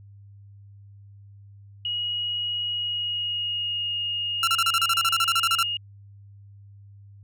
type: tone with pitch glide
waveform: sine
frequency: 2896 to 2854 Hz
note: F#7 to F7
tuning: -38 to +37 cents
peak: -25 dBFS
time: 1.85-5.77 s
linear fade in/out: 2 ms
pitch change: -25 cents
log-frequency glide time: 2.72-3.98 s
type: tone bursts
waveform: sawtooth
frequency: 1355 Hz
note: E6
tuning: 47 cents sharp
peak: -16 dBFS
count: 16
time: 4.43-5.629 s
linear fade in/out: 2 ms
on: 44 ms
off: 33 ms
effects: added 100 Hz sine -45 dBFS peak until 7.23 s